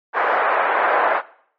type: band-pass noise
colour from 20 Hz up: pink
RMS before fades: -18 dBFS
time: 0.13-1.22 s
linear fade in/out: 50 ms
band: 550 to 1700 Hz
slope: 24 dB/octave
effects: noise-tail reverb RT60 0.6 s tail -18 dB re dry + MP3 32 kbps